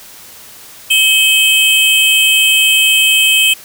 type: tone pair together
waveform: square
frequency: 2568 / 3124 Hz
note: E7 / G7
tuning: -46 / -7 cents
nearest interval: minor third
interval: 339 cents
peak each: -11 dBFS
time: 0.9-3.54 s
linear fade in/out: 10 ms
effects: white hiss -36 dBFS RMS until 3.64 s